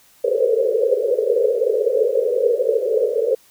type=band-pass noise; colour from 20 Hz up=pink; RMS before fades=-18 dBFS; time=0.24-3.35 s; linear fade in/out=5 ms; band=420 to 540 Hz; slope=96 dB/octave; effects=white hiss -53 dBFS RMS until 3.5 s